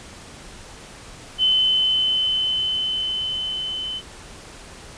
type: tone with level ramp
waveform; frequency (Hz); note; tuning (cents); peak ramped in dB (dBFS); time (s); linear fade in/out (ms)
sine; 3044; F#7; +48; -14 to -26; 1.38-4.02; 50
effects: pink hiss -41 dBFS RMS until 4.97 s + resampled to 22050 Hz